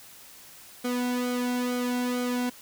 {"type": "tone with flanger", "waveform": "sawtooth", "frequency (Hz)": 246.9, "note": "B3", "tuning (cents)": 0, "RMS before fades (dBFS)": -28, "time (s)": [0.84, 2.5], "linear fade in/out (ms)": 10, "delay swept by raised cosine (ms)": [1.1, 1.7], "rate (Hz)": 2.2, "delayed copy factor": -0.75, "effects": ["white hiss -49 dBFS RMS until 2.61 s"]}